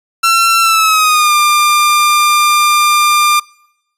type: tone with pitch glide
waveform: sawtooth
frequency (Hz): 1351 to 1196.7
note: E6 to D6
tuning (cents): +42 to +32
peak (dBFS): -4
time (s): 0.23-3.4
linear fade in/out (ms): 10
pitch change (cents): -210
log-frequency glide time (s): 0.6-1.34
effects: noise-tail reverb RT60 0.9 s tail -26 dB re dry + resampled to 32000 Hz